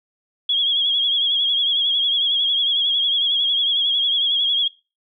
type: tone with vibrato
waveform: sine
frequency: 3305 Hz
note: G#7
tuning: 9 cents flat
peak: -16 dBFS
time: 0.49-4.68 s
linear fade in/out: 5 ms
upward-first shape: triangle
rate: 11 Hz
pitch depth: 67 cents each way
effects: noise-tail reverb RT60 0.3 s tail -22 dB re dry